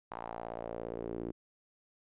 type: tone with band-pass filter sweep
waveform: sawtooth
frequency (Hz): 57.4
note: A#1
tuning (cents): -26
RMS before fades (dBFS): -41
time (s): 0.11-1.32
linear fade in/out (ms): 5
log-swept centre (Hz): 950 to 330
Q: 2.8
effects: resampled to 8000 Hz

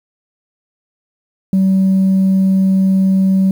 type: tone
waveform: sine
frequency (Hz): 190.9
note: G3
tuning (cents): -46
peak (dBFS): -7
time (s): 1.53-3.51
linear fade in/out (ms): 2
effects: tanh soft clip ceiling -7 dBFS + 7-bit

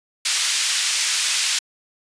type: band-pass noise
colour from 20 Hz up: white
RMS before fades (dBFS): -21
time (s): 0.25-1.59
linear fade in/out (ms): 5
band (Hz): 2100 to 6800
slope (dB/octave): 12
effects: resampled to 22050 Hz

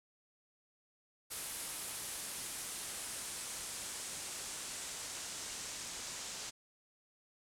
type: noise with low-pass filter sweep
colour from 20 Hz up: white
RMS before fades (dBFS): -44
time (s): 1.3-6.51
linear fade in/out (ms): 20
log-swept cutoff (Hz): 11000 to 7100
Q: 1.6
effects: none

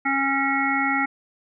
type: harmonic tone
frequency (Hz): 274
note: C#4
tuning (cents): -20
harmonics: 1 / 3 / 5 / 7 / 8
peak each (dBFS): -26 / -26 / -26 / -26 / -26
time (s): 0.05-1.06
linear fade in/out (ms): 10
effects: none

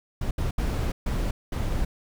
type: noise bursts at uneven times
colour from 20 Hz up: brown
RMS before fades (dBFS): -26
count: 5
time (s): 0.21-0.31 / 0.38-0.51 / 0.58-0.92 / 1.06-1.31 / 1.52-1.85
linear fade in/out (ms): 5
effects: none

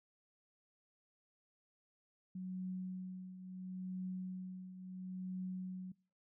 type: tone with tremolo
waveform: sine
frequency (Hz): 185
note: F#3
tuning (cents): 0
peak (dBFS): -38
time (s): 2.35-5.92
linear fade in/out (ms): 5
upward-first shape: triangle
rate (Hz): 0.73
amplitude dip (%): 70
effects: noise-tail reverb RT60 0.4 s tail -24 dB re dry

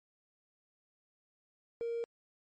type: tone with hard clipping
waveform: triangle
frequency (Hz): 466.2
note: A#4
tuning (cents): 0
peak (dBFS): -34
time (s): 1.81-2.04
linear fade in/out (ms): 0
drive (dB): 4
effects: MP3 32 kbps

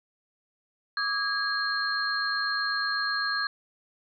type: tone cluster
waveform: sine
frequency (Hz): 1155 / 1263 / 1642 / 4209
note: D6 / D#6 / G#6 / C8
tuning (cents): -29 / +26 / -20 / +9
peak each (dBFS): -34 / -36 / -28 / -31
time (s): 0.97-3.47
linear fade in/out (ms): 2
effects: none

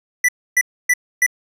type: tone bursts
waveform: square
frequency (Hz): 1975.5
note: B6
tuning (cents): 0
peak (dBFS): -12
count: 4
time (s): 0.24-1.264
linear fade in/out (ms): 5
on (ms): 46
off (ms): 280
effects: resampled to 32000 Hz

